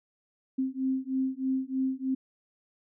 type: beating tone pair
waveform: sine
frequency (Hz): 261.6 / 264.8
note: C4 / C4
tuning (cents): 0 / +21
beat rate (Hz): 3.2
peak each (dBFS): -30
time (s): 0.58-2.15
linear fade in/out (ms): 10
effects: none